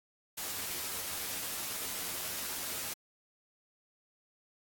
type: noise with comb filter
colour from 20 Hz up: white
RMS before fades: -38 dBFS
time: 0.37-2.94 s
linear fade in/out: 10 ms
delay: 11 ms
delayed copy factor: +0.55
effects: AAC 64 kbps